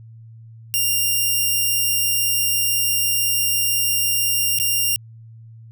5% pulse tone with dropouts, 2794 Hz, F7, in tune, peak -8 dBFS, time 0.74-4.96 s, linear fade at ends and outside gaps 0 ms, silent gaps 4.587-4.599 s, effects added 113 Hz sine -39 dBFS peak until 5.71 s

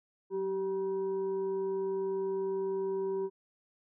sine tone with frequency modulation, 386.3 Hz, G4, 25 cents flat, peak -30 dBFS, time 0.3-3.3 s, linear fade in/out 50 ms, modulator 574 Hz, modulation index 0.37, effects none

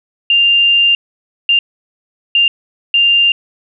sine tone bursts at uneven times, 2794 Hz, F7, in tune, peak -7 dBFS, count 4, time 0.3-0.95 / 1.49-1.59 / 2.35-2.48 / 2.94-3.32 s, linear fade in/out 2 ms, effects none

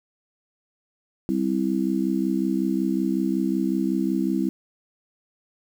harmonic tone, 65.41 Hz, C2, in tune, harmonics 3 / 4 / 5, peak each -25 / -25 / -25 dBFS, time 1.29-4.49 s, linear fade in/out 0 ms, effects 8-bit

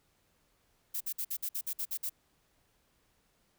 violet noise bursts, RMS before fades -35 dBFS, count 10, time 0.94-2.096 s, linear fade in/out 10 ms, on 67 ms, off 54 ms, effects pink hiss -72 dBFS RMS until 3.58 s

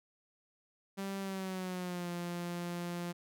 sawtooth tone with pitch glide, 195.4 to 174.08 Hz, G3 to F3, -5 to -5 cents, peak -33 dBFS, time 0.97-3.13 s, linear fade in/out 20 ms, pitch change -200 cents, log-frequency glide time 1.2-2.1 s, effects none

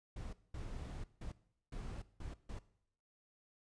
brown noise bursts at uneven times, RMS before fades -45 dBFS, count 6, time 0.16-0.33 / 0.54-1.04 / 1.21-1.32 / 1.72-2.02 / 2.2-2.34 / 2.49-2.59 s, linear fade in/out 5 ms, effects noise-tail reverb RT60 0.7 s tail -18 dB re dry + resampled to 22050 Hz

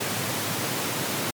pink high-pass noise, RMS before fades -28 dBFS, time 0-1.31 s, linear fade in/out 10 ms, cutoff 100 Hz, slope 96 dB/octave, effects MP3 96 kbps

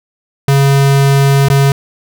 square tone with dropouts, 138.5 Hz, C#3, 1 cent flat, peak -7 dBFS, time 0.48-1.72 s, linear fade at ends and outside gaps 2 ms, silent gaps 1.485-1.5 s, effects none

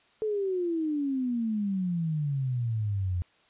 sine exponential sweep, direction down, 440 to 86.5 Hz, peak -26 dBFS, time 0.22-3.22 s, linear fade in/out 0 ms, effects white hiss -63 dBFS RMS until 3.49 s + resampled to 8000 Hz

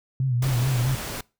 sine tone with vibrato, 126.6 Hz, B2, 43 cents sharp, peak -20 dBFS, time 0.2-0.95 s, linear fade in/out 2 ms, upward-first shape sine, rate 4.6 Hz, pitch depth 98 cents each way
pink noise, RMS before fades -32 dBFS, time 0.42-1.21 s, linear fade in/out 5 ms
effects noise-tail reverb RT60 0.3 s tail -24 dB re dry

